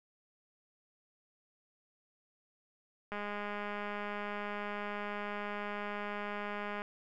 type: click train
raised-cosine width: 0.5 ms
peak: -25 dBFS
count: 763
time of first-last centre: 3.12-6.819 s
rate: 206 Hz
effects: none